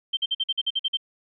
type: tone bursts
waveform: sine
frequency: 3136 Hz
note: G7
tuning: in tune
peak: -21 dBFS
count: 10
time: 0.13-0.972 s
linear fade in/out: 10 ms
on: 41 ms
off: 48 ms
effects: none